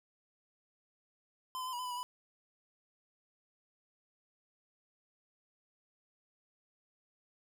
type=tone with pitch steps; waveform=square; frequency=1027 / 1014 / 1028 / 967 / 1010 / 993 / 973 / 995 Hz; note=C6 / B5 / C6 / B5 / B5 / B5 / B5 / B5; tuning=-33 / +45 / -31 / -37 / +39 / +9 / -26 / +13 cents; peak=-38 dBFS; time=1.55-2.03 s; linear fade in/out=0 ms; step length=60 ms; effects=13-bit